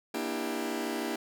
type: chord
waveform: sawtooth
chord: E half-diminished seventh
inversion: second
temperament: just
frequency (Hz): 237.3 / 296.7 / 329.6 / 395.6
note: Bb3 / D4 / E4 / G4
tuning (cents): +31 / +18 / 0 / +16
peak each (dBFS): -33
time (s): 0.14-1.16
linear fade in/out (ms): 5
effects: none

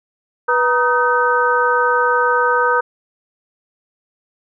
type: tone cluster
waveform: sine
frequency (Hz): 490.7 / 944 / 1250 / 1530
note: B4 / A#5 / D#6 / G6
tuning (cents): -11 / +22 / +8 / -42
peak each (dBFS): -18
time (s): 0.48-2.81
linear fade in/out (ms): 10
effects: none

